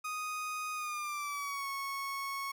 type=tone with pitch glide; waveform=30% pulse; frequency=1244.5 to 1102.3 Hz; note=D#6 to C#6; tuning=0 to -10 cents; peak=-33 dBFS; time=0.04-2.52 s; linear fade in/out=10 ms; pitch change=-210 cents; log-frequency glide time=0.74-1.68 s; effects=none